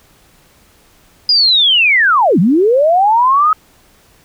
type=linear two-way sweep; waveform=sine; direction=down then up; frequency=4978 to 155.56 to 1286 Hz; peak=-7 dBFS; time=1.29-3.53 s; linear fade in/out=2 ms; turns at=2.39 s; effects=pink hiss -49 dBFS RMS until 4.24 s